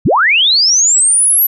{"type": "linear sweep", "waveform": "sine", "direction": "up", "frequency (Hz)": [55.5, 11990], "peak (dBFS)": -7, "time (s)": [0.05, 1.47], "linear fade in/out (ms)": 10, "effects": []}